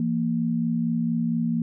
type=tone pair together; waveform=sine; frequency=167.76 / 232.1 Hz; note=E3 / A#3; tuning=+31 / -7 cents; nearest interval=tritone; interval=562 cents; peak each=-26 / -23 dBFS; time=0-1.62 s; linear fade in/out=2 ms; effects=none